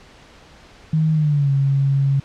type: tone with pitch glide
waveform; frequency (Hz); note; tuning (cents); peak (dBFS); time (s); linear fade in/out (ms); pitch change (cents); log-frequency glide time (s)
sine; 157.4 to 137.82; D#3 to C#3; +20 to -10; -14; 0.93-2.2; 5; -230; 1.13-1.51
effects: pink hiss -46 dBFS RMS until 2.24 s + low-pass 5000 Hz 12 dB/octave